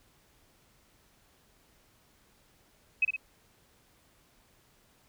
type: tone with echo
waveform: sine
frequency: 2551 Hz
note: D#7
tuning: 43 cents sharp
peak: -21 dBFS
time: 3.02-3.05 s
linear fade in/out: 5 ms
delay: 57 ms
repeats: 2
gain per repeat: -5 dB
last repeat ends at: 3.164 s
effects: pink hiss -65 dBFS RMS until 5.08 s